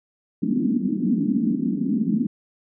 pink band-pass noise, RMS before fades -22 dBFS, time 0.42-2.27 s, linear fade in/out 5 ms, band 190 to 290 Hz, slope 48 dB/octave, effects none

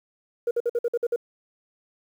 sine tone bursts, 474.3 Hz, A#4, 30 cents sharp, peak -19 dBFS, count 8, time 0.47-1.161 s, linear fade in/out 5 ms, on 40 ms, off 53 ms, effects tanh soft clip ceiling -18 dBFS + 9-bit

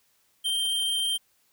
square tone, 3153 Hz, G7, 9 cents sharp, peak -25 dBFS, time 0.44-1.18 s, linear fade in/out 20 ms, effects white hiss -67 dBFS RMS until 1.52 s

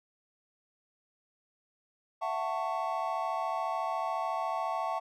triangle chord, F# minor seventh, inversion third, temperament just, 666 / 740 / 888 / 1110 Hz, E5 / F#5 / A5 / C#6, +18 / 0 / +16 / +2 cents, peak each -34 dBFS, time 2.21-5 s, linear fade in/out 20 ms, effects none

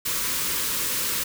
white band-stop noise, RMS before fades -26 dBFS, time 0.05-1.24 s, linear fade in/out 10 ms, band 570 to 900 Hz, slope 96 dB/octave, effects none

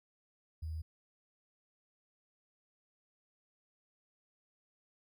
sine tone with sample-and-hold, 79.5 Hz, D#2, 38 cents sharp, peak -37 dBFS, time 0.62-0.82 s, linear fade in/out 10 ms, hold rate 4900 Hz, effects none

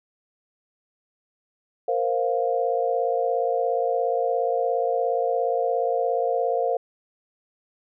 sine chord, Bb suspended second, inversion none, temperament equal with one note detuned, 466.2 / 523.3 / 700.9 Hz, Bb4 / C5 / F5, 0 / 0 / +6 cents, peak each -25 dBFS, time 1.88-6.77 s, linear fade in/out 5 ms, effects none

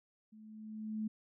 sine tone with level ramp, 216.4 Hz, A3, 29 cents flat, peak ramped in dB -54 to -33 dBFS, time 0.32-1.08 s, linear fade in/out 10 ms, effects none

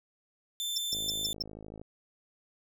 sawtooth tone, 3547 Hz, A7, 13 cents sharp, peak -29 dBFS, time 0.6-1.33 s, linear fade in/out 0 ms
triangle tone bursts, 5340 Hz, E8, 22 cents sharp, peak -27 dBFS, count 5, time 0.76-1.425 s, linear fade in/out 5 ms, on 21 ms, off 140 ms
click train, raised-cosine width 2 ms, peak -32 dBFS, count 48, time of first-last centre 0.93-1.815 s, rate 53.1 Hz
effects none

